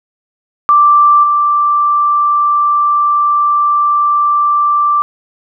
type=tone with level steps; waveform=sine; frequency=1174.7 Hz; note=D6; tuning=in tune; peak=-4 / -8 dBFS; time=0.69-5.02 s; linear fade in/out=0 ms; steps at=1.23 s; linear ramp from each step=10 ms; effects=none